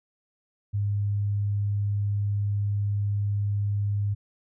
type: tone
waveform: sine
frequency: 102 Hz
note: G#2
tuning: 31 cents flat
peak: -23 dBFS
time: 0.73-4.15 s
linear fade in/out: 20 ms
effects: none